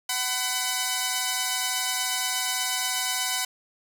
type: tone pair together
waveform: 5% pulse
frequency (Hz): 751 / 1004.1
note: F#5 / B5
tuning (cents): +26 / +28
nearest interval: perfect fourth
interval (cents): 502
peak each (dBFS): -16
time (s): 0.09-3.45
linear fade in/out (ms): 5
effects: none